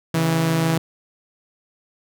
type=tone pair together; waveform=sawtooth; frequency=136.5 / 163.26 Hz; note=C#3 / E3; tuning=-26 / -16 cents; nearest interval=minor third; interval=310 cents; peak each=-22 / -14 dBFS; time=0.14-0.78 s; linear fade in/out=5 ms; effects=none